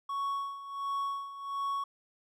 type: tone with tremolo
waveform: triangle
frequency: 1112 Hz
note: C#6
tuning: 5 cents sharp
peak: -28 dBFS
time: 0.09-1.84 s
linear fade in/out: 5 ms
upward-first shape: sine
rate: 1.4 Hz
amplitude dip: 75%
effects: none